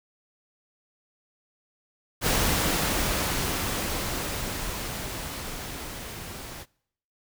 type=noise with level ramp; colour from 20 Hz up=pink; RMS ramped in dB=-23 to -40 dBFS; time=2.21-6.66 s; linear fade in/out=50 ms; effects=noise-tail reverb RT60 0.7 s tail -25 dB re dry